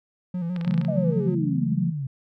triangle tone with vibrato, 174.61 Hz, F3, in tune, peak -23 dBFS, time 0.34-1.35 s, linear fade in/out 5 ms, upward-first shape square, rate 6.4 Hz, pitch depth 59 cents each way
clicks, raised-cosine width 0.3 ms, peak -21 dBFS, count 9, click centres 0.563 / 0.612 / 0.648 / 0.678 / 0.71 / 0.741 / 0.778 / 0.814 / 0.849 s
sine chord, F# minor seventh, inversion second, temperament equal, 138.59 / 164.81 / 185 / 220 Hz, C#3 / E3 / F#3 / A3, 0 / 0 / 0 / 0 cents, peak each -27 / -26 / -29 / -30 dBFS, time 0.64-1.93 s, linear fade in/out 50 ms
sine exponential sweep, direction down, 653 to 129.1 Hz, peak -26 dBFS, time 0.88-2.07 s, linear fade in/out 5 ms
effects none

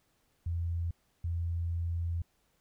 sine tone bursts at uneven times, 84.8 Hz, E2, 50 cents sharp, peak -30 dBFS, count 2, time 0.46-0.91 / 1.24-2.22 s, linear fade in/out 5 ms, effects pink hiss -73 dBFS RMS until 2.6 s

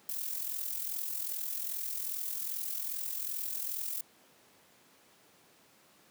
violet noise with amplitude modulation, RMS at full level -34 dBFS, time 0.09-4.01 s, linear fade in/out 2 ms, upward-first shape sine, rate 42.5 Hz, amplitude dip 60%, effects pink hiss -62 dBFS RMS until 6.1 s + high-pass 200 Hz 12 dB/octave

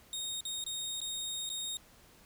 25% pulse tone with dropouts, 3715 Hz, A#7, 7 cents flat, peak -32 dBFS, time 0.13-1.77 s, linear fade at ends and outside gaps 1 ms, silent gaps 0.407-0.452 / 0.64-0.664 / 1.004-1.015 / 1.492-1.5 s, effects pink hiss -60 dBFS RMS until 2.25 s

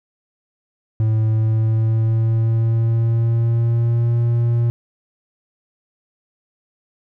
triangle tone with pitch glide, 110 to 117.9 Hz, A2 to A#2, 0 to +20 cents, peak -12 dBFS, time 1-4.7 s, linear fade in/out 0 ms, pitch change +120 cents, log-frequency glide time 1.3-4.17 s, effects none

